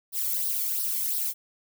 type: noise with flanger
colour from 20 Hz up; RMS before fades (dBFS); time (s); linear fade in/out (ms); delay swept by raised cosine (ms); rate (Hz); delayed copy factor
violet; -28; 0.12-1.34; 50; 0.2 to 0.95; 2.9; +0.65
effects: none